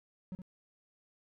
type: tone with echo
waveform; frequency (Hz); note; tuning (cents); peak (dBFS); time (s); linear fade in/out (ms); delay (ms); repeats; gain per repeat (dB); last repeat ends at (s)
triangle; 185.6; F#3; +6; -36; 0.32-0.35; 0; 68; 1; -6; 0.418
effects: none